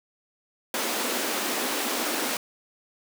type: high-pass noise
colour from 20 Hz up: pink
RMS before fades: -28 dBFS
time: 0.74-2.37 s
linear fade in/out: 2 ms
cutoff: 230 Hz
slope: 48 dB/octave
effects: none